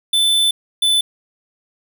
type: tone pair in turn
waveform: square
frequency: 3520 / 3507 Hz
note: A7 / A7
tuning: 0 / -6 cents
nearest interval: unison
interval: 6 cents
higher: first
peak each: -13 dBFS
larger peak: neither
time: 0.13-0.51 / 0.82-1.01 s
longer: first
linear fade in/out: 5 ms
effects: none